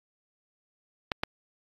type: clicks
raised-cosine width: 0.3 ms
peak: -11 dBFS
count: 2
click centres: 1.118 / 1.235 s
effects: AAC 32 kbps